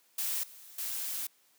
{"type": "noise with level steps", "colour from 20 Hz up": "blue", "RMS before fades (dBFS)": [-33, -52, -36], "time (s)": [0.18, 1.27], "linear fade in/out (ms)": 5, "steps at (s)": [0.43, 0.78], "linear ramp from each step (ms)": 5, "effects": ["white hiss -67 dBFS RMS until 1.58 s", "high-pass 200 Hz 12 dB/octave"]}